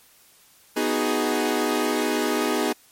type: chord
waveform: sawtooth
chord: G# minor seventh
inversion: first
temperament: equal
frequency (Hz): 246.9 / 311.1 / 370 / 415.3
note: B3 / D#4 / F#4 / G#4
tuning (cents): 0 / 0 / 0 / 0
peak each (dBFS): -23 / -22 / -25 / -22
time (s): 0.76-2.73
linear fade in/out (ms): 10
effects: white hiss -55 dBFS RMS until 2.91 s + MP3 64 kbps